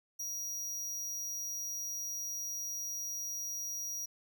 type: tone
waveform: 45% pulse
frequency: 5750 Hz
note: F8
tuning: 50 cents sharp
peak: -37 dBFS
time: 0.19-4.06 s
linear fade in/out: 10 ms
effects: none